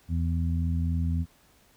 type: harmonic tone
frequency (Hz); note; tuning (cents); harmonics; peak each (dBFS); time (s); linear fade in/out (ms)
83.5; E2; +23; 1 / 2 / 3; -25 / -31 / -35; 0.08-1.26; 50
effects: pink hiss -61 dBFS RMS until 1.76 s